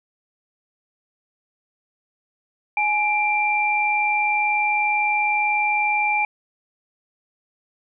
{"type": "tone pair together", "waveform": "sine", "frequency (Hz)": [839, 2362], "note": ["G#5", "D7"], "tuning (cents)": [17, 9], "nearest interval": "octave + tritone", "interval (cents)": 1792, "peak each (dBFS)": [-21, -20], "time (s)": [2.77, 6.25], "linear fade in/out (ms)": 2, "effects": []}